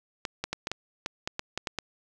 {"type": "clicks", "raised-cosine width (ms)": 0.2, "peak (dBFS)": -13, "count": 11, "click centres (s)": [0.252, 0.44, 0.53, 0.671, 0.716, 1.061, 1.275, 1.394, 1.576, 1.672, 1.787], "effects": []}